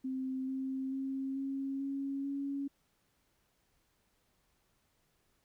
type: tone with pitch steps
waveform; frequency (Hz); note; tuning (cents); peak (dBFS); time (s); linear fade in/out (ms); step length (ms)
sine; 261.6 / 264.9 / 268.3 / 271.8 / 275.2 / 278.8; C4 / C4 / C4 / C#4 / C#4 / C#4; 0 / +22 / +44 / -34 / -12 / +10; -34; 0.04-2.68; 10; 440
effects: pink hiss -75 dBFS RMS until 5.44 s